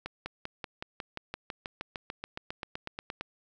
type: accelerating click train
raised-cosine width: 0.3 ms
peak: -20 dBFS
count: 22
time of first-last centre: 0.06-3.21 s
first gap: 200 ms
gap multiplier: 0.97
effects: none